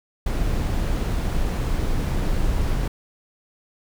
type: noise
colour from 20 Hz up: brown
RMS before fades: -22 dBFS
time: 0.26-2.88 s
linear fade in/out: 5 ms
effects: none